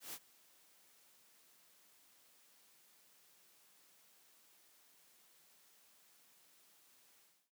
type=noise with ADSR envelope; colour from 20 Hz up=white; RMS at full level=-45 dBFS; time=0-7.51 s; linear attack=130 ms; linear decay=56 ms; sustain=-23 dB; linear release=310 ms; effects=high-pass 150 Hz 12 dB/octave